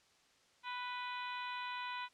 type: harmonic tone with a mistuned harmonic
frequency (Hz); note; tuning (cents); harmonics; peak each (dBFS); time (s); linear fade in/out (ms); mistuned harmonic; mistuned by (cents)
493.9; B4; 0; 2 / 3 / 4 / 5 / 6 / 7 / 8; -42 / -48 / -50 / -48 / -53 / -54 / -52; 0.63-2.09; 50; 6; +36
effects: white hiss -69 dBFS RMS until 2.13 s + low-pass 6000 Hz 12 dB/octave